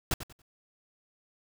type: noise with echo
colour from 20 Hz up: pink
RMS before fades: -27 dBFS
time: 0.11-0.14 s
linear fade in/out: 2 ms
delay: 93 ms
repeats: 3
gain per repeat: -12 dB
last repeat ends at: 0.419 s
effects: none